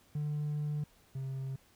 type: tone pair in turn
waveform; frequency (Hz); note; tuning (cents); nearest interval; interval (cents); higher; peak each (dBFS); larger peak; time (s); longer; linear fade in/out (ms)
triangle; 148.9 / 133.77; D3 / C3; +24 / +39; major second; 185; first; -29 / -33; first; 0.15-0.84 / 1.15-1.56; first; 5
effects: tanh soft clip ceiling -27 dBFS + pink hiss -65 dBFS RMS until 1.75 s